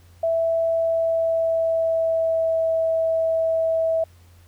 sine tone with pitch glide, 659.3 to 651.4 Hz, E5 to E5, 0 to -21 cents, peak -18 dBFS, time 0.23-4.04 s, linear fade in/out 5 ms, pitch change -21 cents, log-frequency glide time 0.73-2.71 s, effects added 87 Hz sine -48 dBFS peak until 4.47 s + pink hiss -58 dBFS RMS until 4.47 s

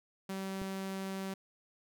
sawtooth tone, 192.4 Hz, G3, 32 cents flat, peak -33 dBFS, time 0.29-1.34 s, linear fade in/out 5 ms
click, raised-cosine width 3 ms, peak -29 dBFS, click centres 0.617 s
effects none

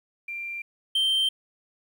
sine / triangle tone pair in turn, 2372 / 3133 Hz, D7 / G7, +17 / -2 cents, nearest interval perfect fourth, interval 481 cents, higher second, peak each -31 / -19 dBFS, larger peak second, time 0.28-0.62 / 0.95-1.29 s, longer neither, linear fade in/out 5 ms, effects 10-bit

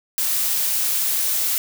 blue noise, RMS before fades -21 dBFS, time 0.18-1.58 s, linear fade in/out 0 ms, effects none

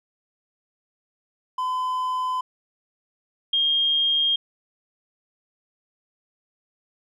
triangle / sine tone pair in turn, 1016 / 3226 Hz, B5 / G7, +49 / +49 cents, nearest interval octave + minor sixth, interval 2000 cents, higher second, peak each -21 / -18 dBFS, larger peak second, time 1.58-2.41 / 3.53-4.36 s, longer neither, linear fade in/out 5 ms, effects none

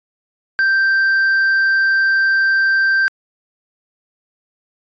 triangle tone, 1568 Hz, G6, in tune, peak -10 dBFS, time 0.59-3.08 s, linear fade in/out 0 ms, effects resampled to 16000 Hz

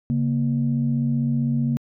sine tone pair together, 138.59 / 234.2 Hz, C#3 / A#3, 0 / +8 cents, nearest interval major sixth, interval 908 cents, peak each -21 dBFS, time 0.1-1.77 s, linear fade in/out 0 ms, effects tanh soft clip ceiling -12 dBFS

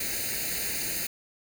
white noise with comb filter, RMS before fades -31 dBFS, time 0-1.07 s, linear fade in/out 5 ms, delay 0.45 ms, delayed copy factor +0.8, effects none

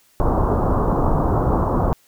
pink low-pass noise, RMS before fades -18 dBFS, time 0.2-1.93 s, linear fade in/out 0 ms, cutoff 1200 Hz, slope 48 dB/octave, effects white hiss -57 dBFS RMS until 2.07 s

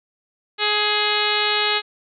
harmonic tone with a mistuned harmonic, 420.1 Hz, G#4, 20 cents sharp, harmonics 1 / 2 / 3 / 4 / 5 / 6 / 7 / 8 / 9 / 10, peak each -27 / -27 / -27 / -27 / -27 / -27 / -27 / -27 / -27 / -27 dBFS, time 0.58-1.82 s, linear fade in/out 50 ms, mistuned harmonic 4, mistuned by -17 cents, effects none

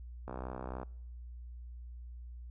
click train, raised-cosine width 1 ms, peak -27 dBFS, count 36, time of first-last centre 0.28-0.831 s, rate 63.5 Hz, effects noise-tail reverb RT60 0.8 s tail -25 dB re dry + added 60 Hz sine -44 dBFS peak until 2.5 s

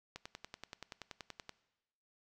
click train, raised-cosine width 0.2 ms, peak -27 dBFS, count 15, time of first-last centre 0.16-1.493 s, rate 10.5 Hz, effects noise-tail reverb RT60 1.0 s tail -19 dB re dry

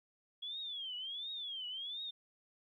sine tone with vibrato, 3323 Hz, G#7, in tune, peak -40 dBFS, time 0.42-2.11 s, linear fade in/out 10 ms, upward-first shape triangle, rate 1.4 Hz, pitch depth 230 cents each way, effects 13-bit

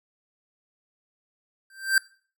square tone with exponential growth, 1568 Hz, G6, in tune, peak -15 dBFS, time 1.7-1.98 s, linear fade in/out 2 ms, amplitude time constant 59 ms, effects noise-tail reverb RT60 0.4 s tail -21 dB re dry

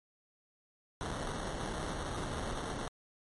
pink noise with sample-and-hold, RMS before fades -38 dBFS, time 1.01-2.88 s, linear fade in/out 0 ms, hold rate 2450 Hz, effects MP3 48 kbps

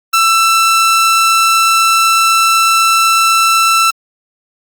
sawtooth tone, 1332 Hz, E6, 18 cents sharp, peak -4 dBFS, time 0.13-3.91 s, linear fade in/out 10 ms, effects Opus 24 kbps

